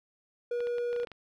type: tone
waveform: triangle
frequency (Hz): 480.7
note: B4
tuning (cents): -47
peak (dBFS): -27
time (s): 0.51-1.05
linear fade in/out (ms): 5
type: clicks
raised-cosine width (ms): 0.3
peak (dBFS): -30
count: 9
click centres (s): 0.605 / 0.671 / 0.783 / 0.93 / 0.963 / 1 / 1.033 / 1.072 / 1.117
effects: none